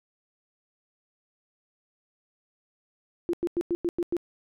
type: tone bursts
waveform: sine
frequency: 345.2 Hz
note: F4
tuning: 20 cents flat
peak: -23 dBFS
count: 7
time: 3.29-4.167 s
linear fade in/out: 0 ms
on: 43 ms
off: 96 ms
effects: none